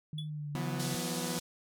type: tone with pitch glide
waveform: sine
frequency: 152.9 to 138.6 Hz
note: D#3 to C#3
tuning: -30 to 0 cents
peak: -36 dBFS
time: 0.13-0.95 s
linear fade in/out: 2 ms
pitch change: -170 cents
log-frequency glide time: 0.26-0.78 s
type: tone with exponential decay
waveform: triangle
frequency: 3424 Hz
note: A7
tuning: 48 cents flat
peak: -35 dBFS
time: 0.18-0.3 s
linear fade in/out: 5 ms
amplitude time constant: 25 ms
type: chord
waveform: sawtooth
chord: E suspended second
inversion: none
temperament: equal with one note detuned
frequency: 164.81 / 180.67 / 246.9 Hz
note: E3 / F#3 / B3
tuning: 0 / -41 / 0 cents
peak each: -35 dBFS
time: 0.55-1.39 s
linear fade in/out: 0 ms
type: band-pass noise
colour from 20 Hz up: pink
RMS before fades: -41 dBFS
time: 0.79-1.4 s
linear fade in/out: 10 ms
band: 3300 to 12000 Hz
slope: 24 dB/octave
effects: none